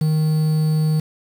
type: tone with quantisation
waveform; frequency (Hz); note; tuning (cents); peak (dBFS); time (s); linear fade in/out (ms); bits
triangle; 155.56; D#3; 0; -13; 0.01-1; 5; 6
effects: none